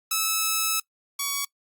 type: tone pair in turn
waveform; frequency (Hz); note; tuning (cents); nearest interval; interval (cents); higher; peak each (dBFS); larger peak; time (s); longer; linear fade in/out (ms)
5% pulse; 1301 / 1126.1; E6 / C#6; -23 / +27; major second; 250; first; -11 / -14; first; 0.11-0.8 / 1.19-1.45; first; 5
effects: noise-tail reverb RT60 0.1 s tail -23 dB re dry + Opus 48 kbps